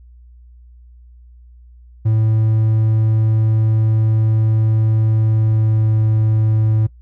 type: tone with pitch glide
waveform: triangle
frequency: 110 to 109.3 Hz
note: A2 to A2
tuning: 0 to -11 cents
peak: -10 dBFS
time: 2.05-6.87 s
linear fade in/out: 10 ms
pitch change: -11 cents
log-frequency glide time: 5.08-5.99 s
effects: noise-tail reverb RT60 0.1 s tail -20 dB re dry + added 60 Hz sine -40 dBFS peak until 7.01 s